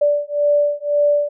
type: beating tone pair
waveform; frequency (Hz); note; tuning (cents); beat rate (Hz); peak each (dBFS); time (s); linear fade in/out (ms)
sine; 583 / 584.9; D5 / D5; -13 / -7; 1.9; -17; 0.01-1.29; 10
effects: none